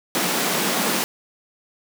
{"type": "high-pass noise", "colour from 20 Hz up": "pink", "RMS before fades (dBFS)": -22, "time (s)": [0.15, 1.04], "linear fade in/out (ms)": 0, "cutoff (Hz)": 170, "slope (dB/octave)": 48, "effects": []}